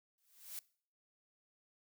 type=noise with exponential growth; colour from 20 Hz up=blue; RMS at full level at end=-42 dBFS; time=0.18-0.59 s; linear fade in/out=1 ms; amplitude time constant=88 ms; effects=noise-tail reverb RT60 0.5 s tail -22 dB re dry